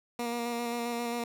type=tone with vibrato; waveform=15% pulse; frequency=237 Hz; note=A#3; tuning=29 cents sharp; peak=-25 dBFS; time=0.19-1.24 s; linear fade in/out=2 ms; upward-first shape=square; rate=7.5 Hz; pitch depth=16 cents each way; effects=none